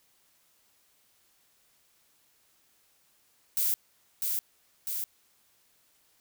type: noise with echo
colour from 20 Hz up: violet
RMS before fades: -27 dBFS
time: 3.57-3.74 s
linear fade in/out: 0 ms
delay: 650 ms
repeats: 2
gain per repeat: -3 dB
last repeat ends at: 5.04 s
effects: white hiss -67 dBFS RMS until 6.2 s